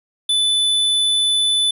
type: tone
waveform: square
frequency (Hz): 3497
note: A7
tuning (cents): -11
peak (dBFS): -15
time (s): 0.29-1.71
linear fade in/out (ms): 5
effects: resampled to 32000 Hz